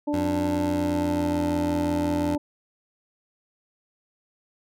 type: harmonic tone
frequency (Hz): 293.7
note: D4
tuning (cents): 0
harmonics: 1 / 2 / 3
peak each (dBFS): -24 / -30 / -34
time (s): 0.07-2.38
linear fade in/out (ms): 10
type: tone with pitch glide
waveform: 15% pulse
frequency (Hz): 89.3 to 85.61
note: F2 to F2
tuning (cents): +39 to -34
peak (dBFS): -22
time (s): 0.13-2.36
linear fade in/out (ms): 10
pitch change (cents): -73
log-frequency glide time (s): 0.53-1.46
effects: none